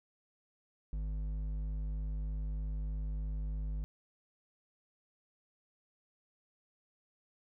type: tone with hard clipping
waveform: sine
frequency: 51.6 Hz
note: G#1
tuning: 10 cents flat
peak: -36 dBFS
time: 0.93-3.84 s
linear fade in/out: 0 ms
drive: 7 dB
effects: none